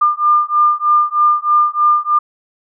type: beating tone pair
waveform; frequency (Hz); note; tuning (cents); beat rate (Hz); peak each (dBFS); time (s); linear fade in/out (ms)
sine; 1200 / 1203.2; D6 / D6; +37 / +42; 3.2; -13; 0.01-2.19; 10
effects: none